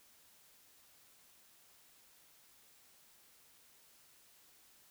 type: silence
effects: white hiss -65 dBFS RMS until 4.9 s